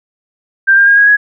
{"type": "tone with pitch steps", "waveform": "sine", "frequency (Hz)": [1580, 1602.1, 1624.4, 1647.1, 1670.1], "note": ["G6", "G6", "G#6", "G#6", "G#6"], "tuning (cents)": [13, 37, -39, -15, 9], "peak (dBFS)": -4, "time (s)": [0.67, 1.17], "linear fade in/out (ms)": 20, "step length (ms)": 100, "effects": []}